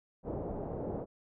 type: low-pass noise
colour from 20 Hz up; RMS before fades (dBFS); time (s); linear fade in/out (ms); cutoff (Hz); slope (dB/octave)
white; -38; 0.23-1.06; 50; 610; 24
effects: none